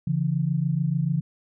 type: tone pair together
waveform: sine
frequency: 140.5 / 167.4 Hz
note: C#3 / E3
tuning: +24 / +27 cents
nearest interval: minor third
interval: 303 cents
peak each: -24 dBFS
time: 0.07-1.21 s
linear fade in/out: 5 ms
effects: none